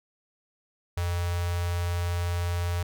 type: tone with notch filter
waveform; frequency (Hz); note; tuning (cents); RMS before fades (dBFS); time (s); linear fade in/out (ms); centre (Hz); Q
square; 87.31; F2; 0; -28; 0.97-2.83; 5; 250; 0.72
effects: none